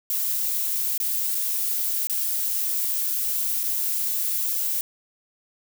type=noise with dropouts; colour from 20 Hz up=violet; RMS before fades=-25 dBFS; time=0.1-4.81 s; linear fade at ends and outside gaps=1 ms; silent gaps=0.978-1.001 / 1.347-1.351 / 2.071-2.097 / 3.633-3.637 s; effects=none